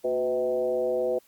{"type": "tone with frequency modulation", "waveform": "sine", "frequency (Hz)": 503, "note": "B4", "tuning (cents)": 32, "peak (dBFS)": -23, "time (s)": [0.04, 1.19], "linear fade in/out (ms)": 10, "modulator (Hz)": 136, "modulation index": 1, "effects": ["white hiss -61 dBFS RMS until 1.27 s", "Opus 48 kbps"]}